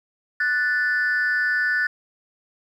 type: tone pair together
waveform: sine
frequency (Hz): 1480 / 1760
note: F#6 / A6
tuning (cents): 0 / 0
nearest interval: minor third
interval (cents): 300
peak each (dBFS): -20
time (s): 0.4-1.87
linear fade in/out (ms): 5
effects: tanh soft clip ceiling -15 dBFS + 9-bit